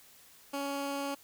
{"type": "tone with vibrato", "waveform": "15% pulse", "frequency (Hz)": 279.8, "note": "C#4", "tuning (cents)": 16, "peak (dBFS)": -27, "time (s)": [0.53, 1.15], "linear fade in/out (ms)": 10, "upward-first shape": "square", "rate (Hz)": 20, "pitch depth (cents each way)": 8, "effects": ["white hiss -58 dBFS RMS until 1.23 s"]}